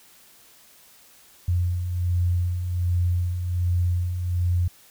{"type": "beating tone pair", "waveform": "sine", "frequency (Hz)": [87.31, 88.61], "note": ["F2", "F2"], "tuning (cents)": [0, 26], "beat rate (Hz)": 1.3, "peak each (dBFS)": [-30, -21], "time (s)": [1.48, 4.68], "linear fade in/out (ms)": 5, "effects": ["white hiss -53 dBFS RMS until 4.9 s"]}